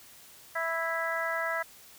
harmonic tone, 329.4 Hz, E4, 1 cent flat, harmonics 2 / 3 / 4 / 5 / 6, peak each -34 / -38 / -35 / -34 / -35 dBFS, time 0.55-1.63 s, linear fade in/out 10 ms, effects white hiss -53 dBFS RMS until 1.98 s

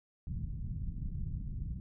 pink low-pass noise, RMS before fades -38 dBFS, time 0.27-1.8 s, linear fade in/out 2 ms, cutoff 170 Hz, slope 24 dB/octave, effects none

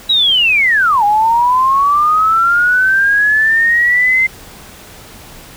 sine linear two-way sweep, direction down then up, 3908 to 810 to 2087 Hz, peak -8 dBFS, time 0.09-4.27 s, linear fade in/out 10 ms, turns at 1.04 s, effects pink hiss -36 dBFS RMS until 5.56 s

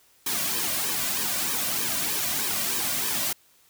white noise with flanger, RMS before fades -27 dBFS, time 0.26-3.33 s, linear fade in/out 5 ms, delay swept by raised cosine 1.4 to 2.37 ms, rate 3.2 Hz, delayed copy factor -0.7, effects white hiss -60 dBFS RMS until 3.69 s

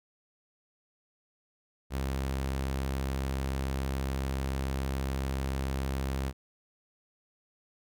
sawtooth tone, 67 Hz, C2, 42 cents sharp, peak -26 dBFS, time 1.9-6.33 s, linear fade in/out 50 ms, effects none

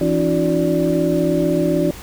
sine tone cluster, 168 / 279.5 / 315.3 / 362 / 583 Hz, E3 / C#4 / D#4 / F#4 / D5, +33 / +14 / +23 / -38 / -13 cents, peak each -21 dBFS, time 0.01-1.91 s, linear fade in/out 2 ms, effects added 60 Hz sine -39 dBFS peak until 2.02 s + pink hiss -37 dBFS RMS until 2.02 s

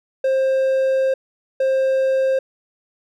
triangle tone pair in turn, 530 / 530 Hz, C5 / C5, +22 / +22 cents, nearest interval unison, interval 0 cents, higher neither, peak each -13 dBFS, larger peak neither, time 0.24-1.14 / 1.6-2.39 s, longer first, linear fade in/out 5 ms, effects none

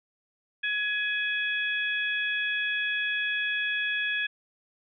harmonic tone, 840 Hz, G#5, 19 cents sharp, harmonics 2 / 3 / 4, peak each -28 / -31 / -34 dBFS, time 0.63-4.27 s, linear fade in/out 10 ms, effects none

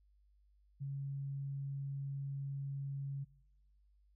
sine tone, 138.6 Hz, C#3, in tune, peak -38 dBFS, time 0.8-3.25 s, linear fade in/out 20 ms, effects noise-tail reverb RT60 0.9 s tail -22 dB re dry + added 50 Hz sine -66 dBFS peak until 4.15 s

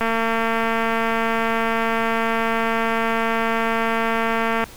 click train, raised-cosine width 0.5 ms, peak -7 dBFS, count 1052, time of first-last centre 0.01-4.64 s, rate 227 Hz, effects pink hiss -42 dBFS RMS until 4.76 s

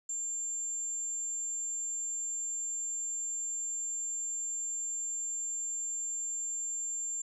sine tone, 7310 Hz, A#8, 35 cents flat, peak -33 dBFS, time 0.09-7.22 s, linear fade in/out 5 ms, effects none

